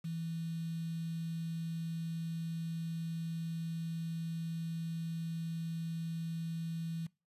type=tone with quantisation; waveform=sine; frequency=164.7 Hz; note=E3; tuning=1 cent flat; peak=-36 dBFS; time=0.04-7.07 s; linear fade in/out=10 ms; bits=9; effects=noise-tail reverb RT60 0.3 s tail -23 dB re dry + resampled to 32000 Hz